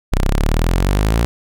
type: exponential sweep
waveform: sawtooth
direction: up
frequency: 30.17 to 59.4 Hz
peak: -9 dBFS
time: 0.12-1.25 s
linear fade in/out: 0 ms
effects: none